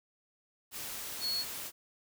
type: tone in noise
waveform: sine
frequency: 4355 Hz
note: C#8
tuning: 31 cents flat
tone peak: -31 dBFS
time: 1.2-1.45 s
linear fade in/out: 50 ms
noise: white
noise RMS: -41 dBFS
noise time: 0.71-1.72 s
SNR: +7 dB
effects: none